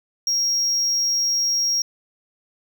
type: tone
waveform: triangle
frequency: 5600 Hz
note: F8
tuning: 4 cents sharp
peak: -17 dBFS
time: 0.27-1.82 s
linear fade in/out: 2 ms
effects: none